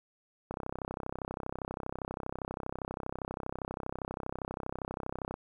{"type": "click train", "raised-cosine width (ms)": 1, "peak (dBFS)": -22, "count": 158, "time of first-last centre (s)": [0.51, 5.341], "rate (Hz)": 32.5, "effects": ["10-bit"]}